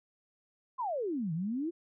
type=exponential two-way sweep; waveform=sine; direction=down then up; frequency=1085 to 153.8 to 352.5 Hz; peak=-31 dBFS; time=0.78-1.71 s; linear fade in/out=20 ms; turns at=1.33 s; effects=none